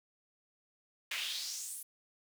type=noise with high-pass filter sweep; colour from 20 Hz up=brown; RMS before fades=-40 dBFS; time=1.11-1.83 s; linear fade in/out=5 ms; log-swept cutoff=2300 to 11000 Hz; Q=3; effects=none